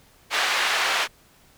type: band-pass noise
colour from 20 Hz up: white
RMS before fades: -23 dBFS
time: 0.3-1.08 s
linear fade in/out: 50 ms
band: 750 to 2800 Hz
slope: 12 dB/octave
effects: pink hiss -56 dBFS RMS until 1.57 s